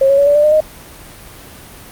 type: tone with pitch steps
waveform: sine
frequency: 541 / 553.3 / 565.9 / 578.8 / 592 / 605.5 / 619.3 Hz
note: C#5 / C#5 / C#5 / D5 / D5 / D#5 / D#5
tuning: -42 / -3 / +36 / -25 / +14 / -47 / -8 cents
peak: -7 dBFS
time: 0.01-0.605 s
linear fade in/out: 5 ms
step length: 85 ms
effects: pink hiss -36 dBFS RMS until 1.91 s + Opus 32 kbps